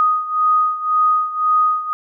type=beating tone pair; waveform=sine; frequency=1244.5 / 1246.4 Hz; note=D#6 / D#6; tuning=0 / +3 cents; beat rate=1.9 Hz; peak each=-15 / -19 dBFS; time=0-1.93 s; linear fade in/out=0 ms; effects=none